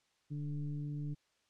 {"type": "tone with frequency modulation", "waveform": "sine", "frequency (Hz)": 146.83, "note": "D3", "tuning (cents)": 0, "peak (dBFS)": -36, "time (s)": [0.3, 1.15], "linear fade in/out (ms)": 20, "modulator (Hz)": 146, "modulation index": 0.66, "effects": ["white hiss -75 dBFS RMS until 1.49 s", "low-pass 6000 Hz 12 dB/octave"]}